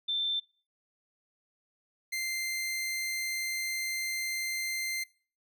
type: tone pair in turn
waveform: sine / sawtooth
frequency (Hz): 3556 / 2087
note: A7 / C7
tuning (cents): +18 / -5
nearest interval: major sixth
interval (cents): 923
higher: first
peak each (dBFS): -28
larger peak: neither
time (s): 0.08-0.4 / 2.12-5.04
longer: second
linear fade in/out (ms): 10
effects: noise-tail reverb RT60 0.4 s tail -22 dB re dry